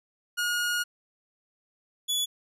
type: tone pair in turn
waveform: sawtooth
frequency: 1437 / 3418 Hz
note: F6 / G#7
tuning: +49 / +49 cents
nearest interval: octave + minor third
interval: 1500 cents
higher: second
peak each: -22 dBFS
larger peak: neither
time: 0.37-0.84 / 2.08-2.26 s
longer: first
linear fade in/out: 20 ms
effects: resampled to 32000 Hz